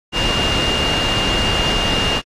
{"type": "tone in noise", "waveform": "sine", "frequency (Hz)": 2817, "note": "F7", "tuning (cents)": 14, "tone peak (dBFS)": -19, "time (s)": [0.12, 2.22], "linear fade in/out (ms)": 50, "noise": "pink", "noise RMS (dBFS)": -19, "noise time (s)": [0.12, 2.22], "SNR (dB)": -3, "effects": ["low-pass 5000 Hz 12 dB/octave", "AAC 48 kbps"]}